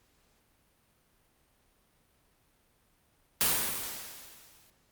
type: noise with exponential decay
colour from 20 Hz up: white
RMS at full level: -24 dBFS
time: 3.41-4.7 s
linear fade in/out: 0 ms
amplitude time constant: 280 ms
effects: pink hiss -69 dBFS RMS until 4.91 s + Opus 48 kbps